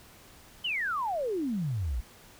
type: exponential sweep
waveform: sine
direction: down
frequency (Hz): 3136 to 52.9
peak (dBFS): -28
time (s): 0.64-2.01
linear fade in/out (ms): 10
effects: pink hiss -54 dBFS RMS until 2.39 s